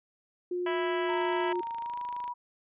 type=tone; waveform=sine; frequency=356.8 Hz; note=F4; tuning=37 cents sharp; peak=-29 dBFS; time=0.51-1.61 s; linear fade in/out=5 ms
type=harmonic tone; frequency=329.6 Hz; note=E4; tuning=in tune; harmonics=2 / 3 / 4 / 5 / 6 / 7 / 8 / 9 / 10; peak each=-36 / -35 / -42 / -39 / -41 / -45 / -47 / -44 / -49 dBFS; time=0.66-1.53 s; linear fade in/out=5 ms
type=tone with pitch glide; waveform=sine; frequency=927 to 972 Hz; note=A#5 to B5; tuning=-10 to -28 cents; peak=-33 dBFS; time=1.08-2.34 s; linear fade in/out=20 ms; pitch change=+82 cents; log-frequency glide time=1.79-1.98 s
type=click train; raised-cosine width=0.2 ms; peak=-29 dBFS; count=32; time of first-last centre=1.1-2.279 s; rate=26.3 Hz
effects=resampled to 8000 Hz